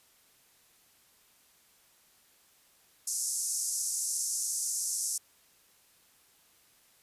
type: band-pass noise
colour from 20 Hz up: pink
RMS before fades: -33 dBFS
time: 3.07-5.18 s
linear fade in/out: 5 ms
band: 5700 to 11000 Hz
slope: 48 dB/octave
effects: white hiss -64 dBFS RMS until 7.02 s + resampled to 32000 Hz